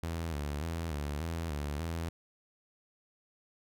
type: tone with vibrato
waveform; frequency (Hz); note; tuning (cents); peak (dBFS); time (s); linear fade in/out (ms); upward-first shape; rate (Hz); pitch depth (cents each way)
sawtooth; 77.78; D#2; 0; -30; 0.03-2.09; 0; square; 1.7; 110
effects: none